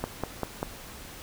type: click train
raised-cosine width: 1 ms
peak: -14 dBFS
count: 4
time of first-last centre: 0.04-0.629 s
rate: 5.09 Hz
effects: pink hiss -44 dBFS RMS until 1.22 s